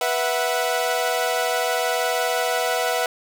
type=chord; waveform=sawtooth; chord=B suspended fourth; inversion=none; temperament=equal with one note detuned; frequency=491.3 / 659.3 / 740 Hz; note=B4 / E5 / F#5; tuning=-9 / 0 / 0 cents; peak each=-21 dBFS; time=0.01-3.06 s; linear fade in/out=2 ms; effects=none